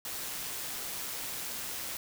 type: noise with amplitude modulation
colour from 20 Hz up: white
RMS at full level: -37 dBFS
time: 0.05-1.97 s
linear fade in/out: 2 ms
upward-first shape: sine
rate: 130 Hz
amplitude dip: 25%
effects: none